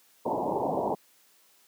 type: low-pass noise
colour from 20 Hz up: white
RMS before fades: -28 dBFS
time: 0.25-0.95 s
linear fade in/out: 10 ms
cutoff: 970 Hz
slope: 96 dB/octave
effects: white hiss -62 dBFS RMS until 1.67 s + high-pass 200 Hz 12 dB/octave